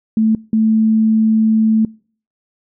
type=tone pair in turn; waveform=sine; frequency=220 / 220 Hz; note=A3 / A3; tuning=0 / 0 cents; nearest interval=unison; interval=0 cents; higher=neither; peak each=-10 dBFS; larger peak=neither; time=0.17-0.35 / 0.53-1.85 s; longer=second; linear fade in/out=2 ms; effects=noise-tail reverb RT60 0.5 s tail -26 dB re dry